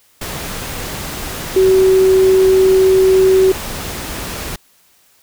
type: tone in noise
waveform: sine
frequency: 378.3 Hz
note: F#4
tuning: 38 cents sharp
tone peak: -7 dBFS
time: 1.56-3.52 s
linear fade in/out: 5 ms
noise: pink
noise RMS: -25 dBFS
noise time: 0.21-4.56 s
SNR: +15 dB
effects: white hiss -53 dBFS RMS until 5.22 s